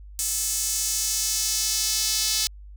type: tone with high-pass filter sweep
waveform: sawtooth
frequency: 434.2 Hz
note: A4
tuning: 23 cents flat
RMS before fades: -25 dBFS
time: 0.19-2.47 s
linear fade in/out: 0 ms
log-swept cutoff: 7500 to 4700 Hz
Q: 1.8
effects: added 50 Hz sine -40 dBFS peak until 2.76 s